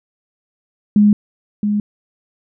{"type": "tone with echo", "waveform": "sine", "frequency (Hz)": 207.7, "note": "G#3", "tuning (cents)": 0, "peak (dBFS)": -7, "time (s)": [0.96, 1.13], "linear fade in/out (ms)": 2, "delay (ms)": 670, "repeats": 1, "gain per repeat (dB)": -7, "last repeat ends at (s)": 1.8, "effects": []}